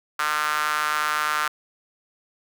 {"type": "tone with high-pass filter", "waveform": "sawtooth", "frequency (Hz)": 151.3, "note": "D#3", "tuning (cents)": -48, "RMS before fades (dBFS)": -24, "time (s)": [0.19, 1.48], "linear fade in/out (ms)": 5, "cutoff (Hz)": 1300, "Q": 4.1, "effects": []}